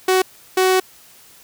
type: tone bursts at uneven times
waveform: sawtooth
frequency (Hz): 373.8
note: F#4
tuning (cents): +18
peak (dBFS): -9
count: 2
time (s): 0.08-0.22 / 0.57-0.8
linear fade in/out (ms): 5
effects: white hiss -47 dBFS RMS until 1.43 s